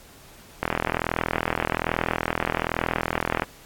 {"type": "click train", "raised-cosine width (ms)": 0.5, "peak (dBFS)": -7, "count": 116, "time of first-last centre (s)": [0.63, 3.421], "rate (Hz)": 41.2, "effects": ["pink hiss -49 dBFS RMS until 3.65 s", "AAC 64 kbps"]}